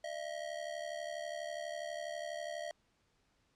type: ring-modulated tone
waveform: square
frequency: 640 Hz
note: D#5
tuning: 49 cents sharp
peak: -37 dBFS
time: 0.04-2.71 s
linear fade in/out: 0 ms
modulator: 36.1 Hz
effects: pink hiss -75 dBFS RMS until 3.55 s + low-pass 7000 Hz 12 dB/octave